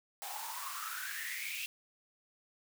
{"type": "noise with high-pass filter sweep", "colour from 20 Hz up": "white", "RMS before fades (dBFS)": -41, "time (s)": [0.22, 1.66], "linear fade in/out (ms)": 0, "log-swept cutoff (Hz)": [730, 2700], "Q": 9.9, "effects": []}